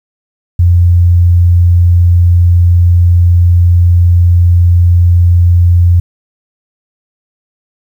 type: tone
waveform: sine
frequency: 87.31 Hz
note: F2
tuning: in tune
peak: -3 dBFS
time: 0.59-6 s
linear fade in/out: 5 ms
effects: 7-bit